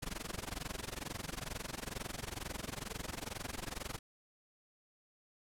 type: noise with amplitude modulation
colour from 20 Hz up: pink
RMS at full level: -39 dBFS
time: 0.02-3.99 s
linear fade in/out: 10 ms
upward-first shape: sine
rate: 22.2 Hz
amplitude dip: 95%
effects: low-pass 12000 Hz 12 dB/octave